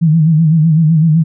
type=tone with vibrato; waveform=sine; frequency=159.3 Hz; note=D#3; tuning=41 cents sharp; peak=-6 dBFS; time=0.01-1.24 s; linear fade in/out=20 ms; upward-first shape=sine; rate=7.9 Hz; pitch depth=88 cents each way; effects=none